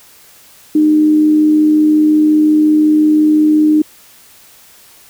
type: tone with amplitude modulation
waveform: sine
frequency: 305.9 Hz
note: D#4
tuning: 29 cents flat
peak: -5 dBFS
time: 0.75-3.82 s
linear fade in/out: 5 ms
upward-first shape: sine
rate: 85.6 Hz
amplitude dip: 30%
effects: white hiss -43 dBFS RMS until 5.09 s